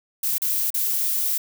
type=noise with dropouts; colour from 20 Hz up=violet; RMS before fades=-23 dBFS; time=0.23-1.38 s; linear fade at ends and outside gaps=5 ms; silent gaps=0.382-0.418 / 0.704-0.742 s; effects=none